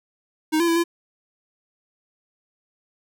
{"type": "tone with pitch steps", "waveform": "square", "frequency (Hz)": [312.2, 340.5, 332.8, 340.4], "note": ["D#4", "F4", "E4", "F4"], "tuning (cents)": [6, -44, 17, -44], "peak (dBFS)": -18, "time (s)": [0.52, 0.84], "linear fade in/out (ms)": 20, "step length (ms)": 80, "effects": []}